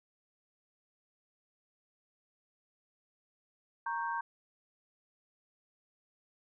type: chord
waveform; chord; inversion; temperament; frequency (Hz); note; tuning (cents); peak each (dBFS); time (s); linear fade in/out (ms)
sine; G diminished; first; equal with one note detuned; 932.3 / 1101.1 / 1568; Bb5 / Db6 / G6; 0 / -12 / 0; -35 / -39 / -39; 3.86-4.21; 5
effects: none